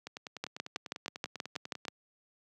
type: two click trains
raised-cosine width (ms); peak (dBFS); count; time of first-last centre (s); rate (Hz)
0.2; -17 / -24; 10 / 19; 0.44-1.882 / 0.07-1.852; 6.24 / 10.1
effects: high-pass 150 Hz 12 dB/octave